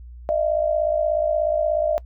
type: tone pair together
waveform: sine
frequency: 612 / 668.7 Hz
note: D#5 / E5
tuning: -29 / +25 cents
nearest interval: major second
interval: 154 cents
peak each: -20 / -22 dBFS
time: 0.29-1.98 s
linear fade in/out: 0 ms
effects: noise-tail reverb RT60 0.1 s tail -23 dB re dry + added 60 Hz sine -37 dBFS peak until 2.05 s